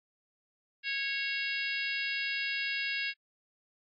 harmonic tone, 550 Hz, C#5, 14 cents flat, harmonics 3 / 4 / 5 / 6 / 7 / 8 / 9, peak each -37 / -36 / -36 / -43 / -43 / -45 / -42 dBFS, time 0.83-3.14 s, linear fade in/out 50 ms, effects AAC 32 kbps

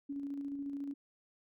sine tone with tremolo, 281 Hz, C#4, 24 cents sharp, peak -36 dBFS, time 0.09-0.94 s, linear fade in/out 10 ms, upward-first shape square, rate 14 Hz, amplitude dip 30%, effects none

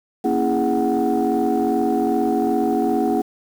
sine tone cluster, 234.7 / 277.3 / 331.9 / 414.4 / 742 Hz, A#3 / C#4 / E4 / G#4 / F#5, +12 / +1 / +12 / -4 / +5 cents, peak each -22 dBFS, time 0.24-3.22 s, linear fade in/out 10 ms, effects tanh soft clip ceiling -10 dBFS + 7-bit

